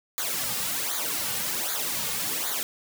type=noise with flanger; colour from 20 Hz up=white; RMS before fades=-29 dBFS; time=0.18-2.63 s; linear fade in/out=0 ms; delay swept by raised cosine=0.36 to 3.06 ms; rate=1.3 Hz; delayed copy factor=-0.8; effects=none